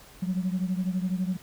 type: beating tone pair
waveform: sine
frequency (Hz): 181.1 / 193.1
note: F#3 / G3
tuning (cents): -37 / -26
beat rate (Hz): 12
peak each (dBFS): -26 / -29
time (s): 0.22-1.37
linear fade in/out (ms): 10
effects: tanh soft clip ceiling -20 dBFS + pink hiss -51 dBFS RMS until 1.42 s